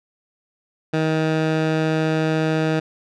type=tone with low-pass filter; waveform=15% pulse; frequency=158 Hz; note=D#3; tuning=27 cents sharp; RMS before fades=-20 dBFS; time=0.93-2.8 s; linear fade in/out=10 ms; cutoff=4000 Hz; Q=0.59; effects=none